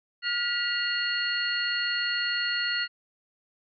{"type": "tone cluster", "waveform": "sine", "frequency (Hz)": [1424, 1937, 2811, 4327], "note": ["F6", "B6", "F7", "C#8"], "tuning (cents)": [33, -34, 11, -43], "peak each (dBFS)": -31, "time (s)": [0.22, 2.88], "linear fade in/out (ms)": 50, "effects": []}